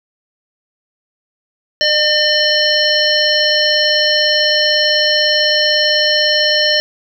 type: harmonic tone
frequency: 603 Hz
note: D5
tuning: 46 cents sharp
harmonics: 1 / 3 / 5 / 7 / 9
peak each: -17 / -17 / -17 / -17 / -17 dBFS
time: 1.81-6.8 s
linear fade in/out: 0 ms
effects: 7-bit